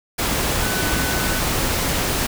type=tone in noise; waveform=sine; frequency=1500 Hz; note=F#6; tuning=23 cents sharp; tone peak=-28 dBFS; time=0.62-1.4 s; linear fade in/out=10 ms; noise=pink; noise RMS=-21 dBFS; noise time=0.18-2.27 s; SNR=-10 dB; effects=none